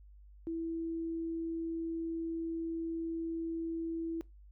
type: tone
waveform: sine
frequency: 329.6 Hz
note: E4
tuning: in tune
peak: -34 dBFS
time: 0.47-4.21 s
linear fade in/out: 0 ms
effects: noise-tail reverb RT60 0.2 s tail -22 dB re dry + added 50 Hz sine -53 dBFS peak until 4.51 s